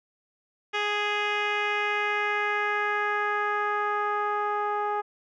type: tone with low-pass filter sweep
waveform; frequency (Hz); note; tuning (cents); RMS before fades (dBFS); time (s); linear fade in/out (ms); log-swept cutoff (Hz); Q
10% pulse; 415.3; G#4; 0; -27; 0.73-5.02; 20; 3300 to 1000; 1.9
effects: none